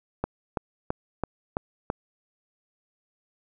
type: click train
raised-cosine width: 1 ms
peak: -12 dBFS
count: 6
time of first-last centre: 0.24-1.901 s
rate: 3.01 Hz
effects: none